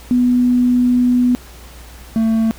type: tone pair in turn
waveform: sine / triangle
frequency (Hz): 247 / 223.7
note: B3 / A3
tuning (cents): 0 / +29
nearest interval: major second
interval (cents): 171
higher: first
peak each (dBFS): -10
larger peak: neither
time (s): 0.11-1.35 / 2.16-2.51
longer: first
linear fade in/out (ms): 0
effects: added 60 Hz sine -37 dBFS peak until 2.58 s + pink hiss -41 dBFS RMS until 2.58 s